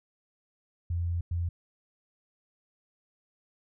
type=tone bursts at uneven times; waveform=sine; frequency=85.9 Hz; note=F2; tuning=28 cents flat; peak=-27 dBFS; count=2; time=0.9-1.21 / 1.31-1.49 s; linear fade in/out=5 ms; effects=none